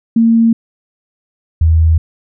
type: tone pair in turn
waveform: sine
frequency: 228.5 / 80.79 Hz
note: A#3 / E2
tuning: -34 / -34 cents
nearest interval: octave + tritone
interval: 1800 cents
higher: first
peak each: -6 dBFS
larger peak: neither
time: 0.16-0.53 / 1.61-1.98 s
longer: neither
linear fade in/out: 5 ms
effects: none